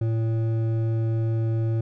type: tone with hard clipping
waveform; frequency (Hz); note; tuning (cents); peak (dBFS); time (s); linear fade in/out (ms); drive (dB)
sine; 112.8; A2; +44; -23; 0.01-1.81; 5; 9
effects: none